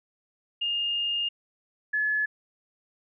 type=tone pair in turn; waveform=sine; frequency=2828 / 1711.7 Hz; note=F7 / A6; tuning=+21 / -48 cents; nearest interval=major sixth; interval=869 cents; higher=first; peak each=-25 / -23 dBFS; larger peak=second; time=0.61-1.29 / 1.93-2.26 s; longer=first; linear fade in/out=10 ms; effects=none